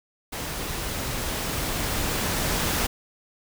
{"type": "noise with level ramp", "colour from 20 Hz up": "pink", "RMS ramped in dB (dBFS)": [-32, -24], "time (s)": [0.32, 2.87], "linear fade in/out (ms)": 10, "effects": []}